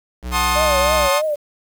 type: tone with pitch glide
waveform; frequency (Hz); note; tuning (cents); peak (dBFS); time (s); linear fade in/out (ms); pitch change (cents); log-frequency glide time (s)
square; 61.8 to 63.24; B1 to B1; +2 to +42; -24; 0.22-1.1; 50; +40; 0.37-0.69
type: chord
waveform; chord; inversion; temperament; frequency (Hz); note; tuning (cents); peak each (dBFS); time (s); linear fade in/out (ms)
sawtooth; F# diminished seventh; none; equal with one note detuned; 740 / 880 / 1063 / 1244.5; F#5 / A5 / C6 / Eb6; 0 / 0 / +27 / 0; -22 / -20 / -16 / -18; 0.31-1.22; 50
type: tone with vibrato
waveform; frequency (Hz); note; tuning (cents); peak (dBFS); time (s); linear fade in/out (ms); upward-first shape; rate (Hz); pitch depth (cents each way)
sine; 587.3; D5; 0; -17; 0.55-1.36; 20; triangle; 3.2; 130
effects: 7-bit